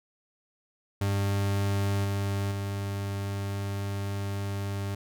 40% pulse tone with level steps, 99.6 Hz, G2, 28 cents sharp, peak -24 / -26 / -29 dBFS, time 1.01-4.95 s, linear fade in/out 5 ms, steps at 2.04 / 2.51 s, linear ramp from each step 10 ms, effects none

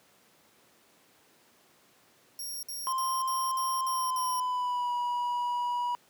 15% pulse tone bursts, 5588 Hz, F8, in tune, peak -30 dBFS, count 7, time 2.39-4.4 s, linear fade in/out 2 ms, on 240 ms, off 55 ms
triangle tone with pitch glide, 1046.5 to 970.8 Hz, C6 to B5, 0 to -30 cents, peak -26 dBFS, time 2.87-5.95 s, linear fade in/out 0 ms, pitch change -130 cents, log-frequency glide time 3.85-4.93 s
effects pink hiss -62 dBFS RMS until 6.09 s + high-pass 200 Hz 12 dB/octave

